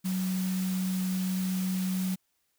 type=tone in noise; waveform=sine; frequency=186.2 Hz; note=F#3; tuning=11 cents sharp; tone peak=-27 dBFS; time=0.04-2.16 s; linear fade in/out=20 ms; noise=white; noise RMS=-41 dBFS; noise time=0.04-2.16 s; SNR=+11 dB; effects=white hiss -75 dBFS RMS until 2.58 s